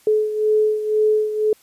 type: beating tone pair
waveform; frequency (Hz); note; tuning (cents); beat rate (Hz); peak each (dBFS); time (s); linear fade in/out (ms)
sine; 428.4 / 430.4; A4 / A4; -46 / -38; 2; -16 / -22; 0.07-1.53; 2
effects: white hiss -54 dBFS RMS until 1.62 s + resampled to 32000 Hz